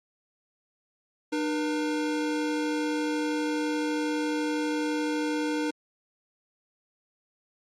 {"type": "tone pair together", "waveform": "square", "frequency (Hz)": [302.4, 480], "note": ["D#4", "B4"], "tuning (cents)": [-49, -49], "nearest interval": "minor sixth", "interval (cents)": 800, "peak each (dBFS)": [-28, -33], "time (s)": [1.32, 5.71], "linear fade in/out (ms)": 10, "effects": ["low-pass 7000 Hz 12 dB/octave", "Opus 48 kbps"]}